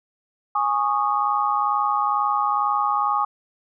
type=chord; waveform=sine; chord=Ab suspended fourth; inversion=none; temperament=equal with one note detuned; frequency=830.6 / 1108.7 / 1230.9 Hz; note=Ab5 / Db6 / Eb6; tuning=0 / 0 / -19 cents; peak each=-23 dBFS; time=0.55-3.25 s; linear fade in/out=5 ms; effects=none